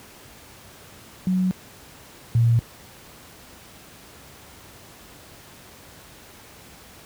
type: tone pair in turn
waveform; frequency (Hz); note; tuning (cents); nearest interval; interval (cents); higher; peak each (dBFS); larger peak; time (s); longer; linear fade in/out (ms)
sine; 185 / 116.54; F#3 / A#2; 0 / 0; minor sixth; 800; first; -18 / -14; second; 1.27-1.51 / 2.35-2.59; neither; 0
effects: pink hiss -46 dBFS RMS until 7.05 s + high-pass 60 Hz 12 dB/octave